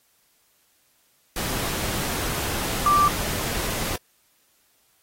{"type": "tone in noise", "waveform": "sine", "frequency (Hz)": 1174.7, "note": "D6", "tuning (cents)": 0, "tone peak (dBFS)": -15, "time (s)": [2.86, 3.08], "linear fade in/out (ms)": 2, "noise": "pink", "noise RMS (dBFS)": -28, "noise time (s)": [1.36, 3.96], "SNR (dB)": 10, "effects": ["white hiss -64 dBFS RMS until 5.02 s", "AAC 48 kbps"]}